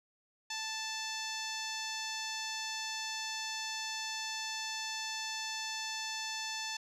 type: tone with low-pass filter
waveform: 10% pulse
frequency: 880 Hz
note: A5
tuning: in tune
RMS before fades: -39 dBFS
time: 0.5-6.77 s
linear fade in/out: 5 ms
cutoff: 6800 Hz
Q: 2.5
effects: none